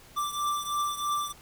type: beating tone pair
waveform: square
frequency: 1174.7 / 1177.8 Hz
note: D6 / D6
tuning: 0 / +5 cents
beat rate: 3.1 Hz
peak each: -30 / -34 dBFS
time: 0.16-1.33 s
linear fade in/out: 20 ms
effects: pink hiss -53 dBFS RMS until 1.41 s